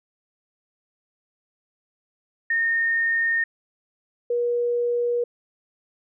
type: tone pair in turn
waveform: sine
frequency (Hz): 1834 / 479.9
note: A#6 / B4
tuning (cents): -29 / -50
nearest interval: octave + major seventh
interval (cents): 2321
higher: first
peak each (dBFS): -19 / -20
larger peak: first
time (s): 2.5-3.44 / 4.3-5.24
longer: neither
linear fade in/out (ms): 5
effects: none